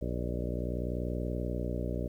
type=harmonic tone with a mistuned harmonic; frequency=60.5 Hz; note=B1; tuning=35 cents flat; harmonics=1 / 2 / 3 / 4 / 5 / 6 / 7 / 8 / 9 / 10; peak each=-35 / -38 / -40 / -41 / -42 / -43 / -43 / -44 / -45 / -45 dBFS; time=0.01-2.08 s; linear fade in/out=10 ms; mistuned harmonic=9; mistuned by=+69 cents; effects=11-bit